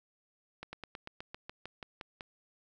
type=slowing click train; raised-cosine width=0.3 ms; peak=-26 dBFS; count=12; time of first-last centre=0.63-2.208 s; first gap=100 ms; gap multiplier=1.07; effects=none